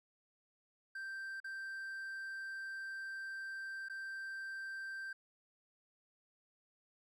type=tone with dropouts; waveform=triangle; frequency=1568 Hz; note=G6; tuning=in tune; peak=-40 dBFS; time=0.95-5.13 s; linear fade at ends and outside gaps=5 ms; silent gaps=1.402-1.443 / 3.886-3.897 s; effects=none